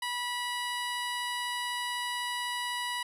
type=tone; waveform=15% pulse; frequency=976 Hz; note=B5; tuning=21 cents flat; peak=-25 dBFS; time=0.02-3.03 s; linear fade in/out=5 ms; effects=resampled to 32000 Hz